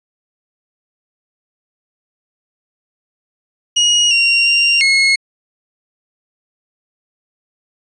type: tone with pitch steps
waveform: 30% pulse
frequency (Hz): 2887 / 2762 / 2777 / 2170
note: F#7 / F7 / F7 / C#7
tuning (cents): -43 / -20 / -10 / -37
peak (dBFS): -7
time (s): 3.76-5.16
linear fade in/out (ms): 10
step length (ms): 350
effects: resampled to 22050 Hz